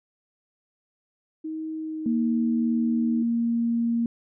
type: tone with vibrato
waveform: sine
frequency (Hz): 314.6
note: D#4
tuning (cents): +19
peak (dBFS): -29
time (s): 1.44-3.23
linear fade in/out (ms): 10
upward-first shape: sine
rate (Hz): 1.1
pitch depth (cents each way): 9
type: tone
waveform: sine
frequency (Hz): 233.1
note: A#3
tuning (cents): 0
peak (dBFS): -21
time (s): 2.06-4.06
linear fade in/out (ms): 2
effects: none